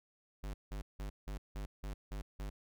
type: tone bursts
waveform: square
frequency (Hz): 50.1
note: G1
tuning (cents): +38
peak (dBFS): -40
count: 8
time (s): 0.43-2.5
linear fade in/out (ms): 10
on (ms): 110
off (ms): 170
effects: none